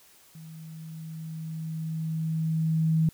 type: tone with level ramp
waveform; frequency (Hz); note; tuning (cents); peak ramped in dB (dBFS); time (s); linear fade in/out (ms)
sine; 160.1; D#3; +50; -42 to -19; 0.35-3.09; 2
effects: white hiss -57 dBFS RMS until 3.13 s